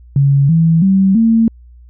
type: tone with pitch steps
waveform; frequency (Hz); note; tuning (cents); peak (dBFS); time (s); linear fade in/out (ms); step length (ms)
sine; 139.3 / 163.75 / 192.5 / 226.3; C#3 / E3 / G3 / A3; +9 / -11 / -31 / +49; -7; 0.16-1.48; 2; 330
effects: added 60 Hz sine -37 dBFS peak until 1.89 s